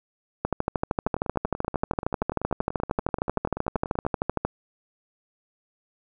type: two click trains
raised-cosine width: 1 ms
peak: -9 / -17 dBFS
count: 53 / 32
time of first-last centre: 0.45-4.45 / 1.07-4.051 s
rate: 13 / 10.4 Hz
effects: none